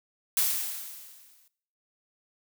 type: noise with exponential decay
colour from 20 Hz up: blue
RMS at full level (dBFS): -23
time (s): 0.37-1.48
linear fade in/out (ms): 2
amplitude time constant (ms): 240
effects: noise-tail reverb RT60 0.6 s tail -19 dB re dry